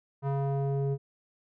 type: tone with low-pass filter sweep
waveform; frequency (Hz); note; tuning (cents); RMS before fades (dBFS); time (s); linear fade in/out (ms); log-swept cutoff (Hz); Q
square; 138.59; C#3; 0; -29; 0.22-0.98; 50; 1000 to 420; 1.7
effects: none